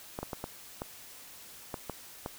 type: clicks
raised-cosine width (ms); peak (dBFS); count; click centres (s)
1; -21; 8; 0.189 / 0.23 / 0.332 / 0.441 / 0.819 / 1.742 / 1.897 / 2.261
effects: white hiss -50 dBFS RMS until 2.38 s